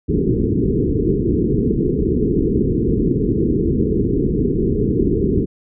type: low-pass noise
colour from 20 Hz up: white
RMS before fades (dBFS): -17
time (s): 0.08-5.46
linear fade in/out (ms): 20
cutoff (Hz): 440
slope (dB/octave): 96
effects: none